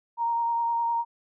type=tone with vibrato; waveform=sine; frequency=932.3 Hz; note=A#5; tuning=in tune; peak=-23 dBFS; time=0.17-1.05 s; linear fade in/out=50 ms; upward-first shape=triangle; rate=9.8 Hz; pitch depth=16 cents each way; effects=none